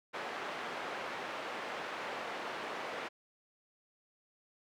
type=band-pass noise; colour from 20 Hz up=pink; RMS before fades=-41 dBFS; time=0.13-3.09 s; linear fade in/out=20 ms; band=490 to 2300 Hz; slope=12 dB/octave; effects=none